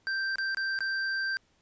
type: tone with dropouts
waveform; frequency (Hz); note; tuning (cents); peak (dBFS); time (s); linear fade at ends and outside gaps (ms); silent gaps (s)
square; 1568; G6; 0; -29; 0.07-1.37; 0; 0.357-0.384 / 0.547-0.571 / 0.789-0.806
effects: pink hiss -68 dBFS RMS until 1.61 s + resampled to 16000 Hz